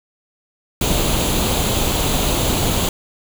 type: noise with comb filter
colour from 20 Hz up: pink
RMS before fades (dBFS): -18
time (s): 0.81-2.89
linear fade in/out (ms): 2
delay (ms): 0.28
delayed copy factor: +0.55
effects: none

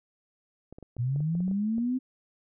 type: clicks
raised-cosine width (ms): 2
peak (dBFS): -31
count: 11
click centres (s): 0.726 / 0.785 / 0.827 / 0.967 / 1.161 / 1.205 / 1.352 / 1.405 / 1.48 / 1.513 / 1.782
type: linear sweep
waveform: sine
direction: up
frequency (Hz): 115.5 to 261.6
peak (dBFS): -25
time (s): 0.98-1.99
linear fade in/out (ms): 20
effects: none

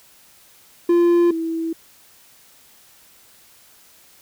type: tone pair in turn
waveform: triangle / sine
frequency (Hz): 345.3 / 327.5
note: F4 / E4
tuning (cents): -20 / -11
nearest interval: minor second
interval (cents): 91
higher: first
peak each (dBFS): -10 / -21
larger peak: first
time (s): 0.89-1.31 / 1.31-1.73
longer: neither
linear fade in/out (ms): 5
effects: white hiss -51 dBFS RMS until 4.21 s

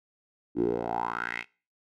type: tone with band-pass filter sweep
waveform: 10% pulse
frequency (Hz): 58.27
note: A#1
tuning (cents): 0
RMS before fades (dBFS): -30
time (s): 0.55-1.45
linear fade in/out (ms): 50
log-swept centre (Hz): 300 to 2500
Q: 5.4
effects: noise-tail reverb RT60 0.4 s tail -25 dB re dry

